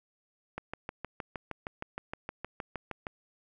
click train, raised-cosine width 0.5 ms, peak -21 dBFS, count 17, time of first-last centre 0.58-3.068 s, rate 6.43 Hz, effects none

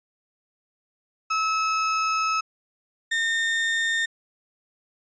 35% pulse tone pair in turn, 1296 / 1823.8 Hz, E6 / A#6, -30 / -38 cents, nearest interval tritone, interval 592 cents, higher second, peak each -20 dBFS, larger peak neither, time 1.3-2.41 / 3.11-4.06 s, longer first, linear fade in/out 10 ms, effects resampled to 16000 Hz

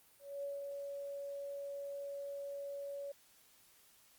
sine tone with ADSR envelope, 563 Hz, C#5, 27 cents sharp, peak -38 dBFS, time 0.19-3.12 s, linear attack 240 ms, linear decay 180 ms, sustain -3 dB, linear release 6 ms, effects white hiss -66 dBFS RMS until 4.18 s + Opus 32 kbps

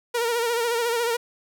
sawtooth tone with vibrato, 469.1 Hz, A#4, 11 cents sharp, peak -18 dBFS, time 0.14-1.17 s, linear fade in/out 10 ms, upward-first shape sine, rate 14 Hz, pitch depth 55 cents each way, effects none

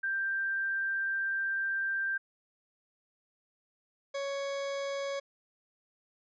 sine / 40% pulse tone pair in turn, 1577 / 556 Hz, G6 / C#5, +10 / +5 cents, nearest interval octave + tritone, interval 1805 cents, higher first, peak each -29 / -32 dBFS, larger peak first, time 0.03-2.18 / 4.14-5.2 s, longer first, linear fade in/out 10 ms, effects resampled to 16000 Hz

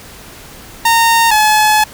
sawtooth tone pair in turn, 920 / 854.9 Hz, A#5 / G#5, -23 / +50 cents, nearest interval minor second, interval 127 cents, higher first, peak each -4 dBFS, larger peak neither, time 0.85-1.31 / 1.31-1.84 s, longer second, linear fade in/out 5 ms, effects pink hiss -35 dBFS RMS until 1.93 s

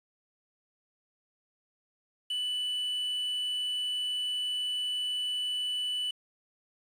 triangle tone with quantisation, 2978 Hz, F#7, 11 cents sharp, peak -28 dBFS, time 2.3-6.11 s, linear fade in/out 5 ms, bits 9, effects resampled to 32000 Hz

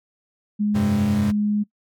sine tone, 208.4 Hz, G#3, 6 cents sharp, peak -18 dBFS, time 0.59-1.64 s, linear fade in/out 20 ms
45% pulse chord, F suspended second, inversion none, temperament equal, 87.31 / 98 / 130.81 Hz, F2 / G2 / C3, 0 / 0 / 0 cents, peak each -32 / -26 / -28 dBFS, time 0.74-1.32 s, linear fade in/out 20 ms
effects noise-tail reverb RT60 0.1 s tail -22 dB re dry

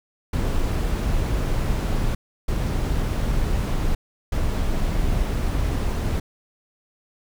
brown noise bursts at uneven times, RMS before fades -22 dBFS, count 3, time 0.33-2.15 / 2.48-3.95 / 4.32-6.2 s, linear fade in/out 5 ms, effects none

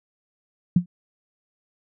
sine tone with exponential decay, 176.3 Hz, F3, 17 cents sharp, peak -10 dBFS, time 0.76-0.86 s, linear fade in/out 5 ms, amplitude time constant 21 ms, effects none

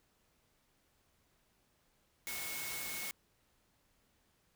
sine tone in noise, 2191 Hz, C#7, 21 cents flat, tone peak -45 dBFS, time 2.27-3.11 s, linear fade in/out 0 ms, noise white, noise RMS -42 dBFS, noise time 2.27-3.11 s, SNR -6 dB, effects pink hiss -74 dBFS RMS until 4.55 s

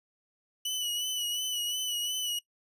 sawtooth tone with vibrato, 2960 Hz, F#7, in tune, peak -27 dBFS, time 0.65-2.39 s, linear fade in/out 5 ms, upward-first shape sine, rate 2.8 Hz, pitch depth 42 cents each way, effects noise-tail reverb RT60 0.1 s tail -20 dB re dry + resampled to 32000 Hz

